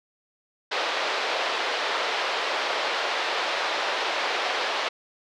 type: band-pass noise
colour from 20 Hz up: pink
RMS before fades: -27 dBFS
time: 0.71-4.89 s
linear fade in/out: 10 ms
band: 480 to 4400 Hz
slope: 24 dB/octave
effects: none